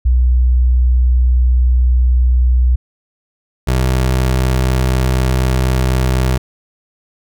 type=tone pair in turn; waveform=sine / 25% pulse; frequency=61.9 / 64.05 Hz; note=B1 / C2; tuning=+5 / -36 cents; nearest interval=minor second; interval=59 cents; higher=second; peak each=-8 dBFS; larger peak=neither; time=0.05-2.76 / 3.67-6.38 s; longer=neither; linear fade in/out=10 ms; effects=none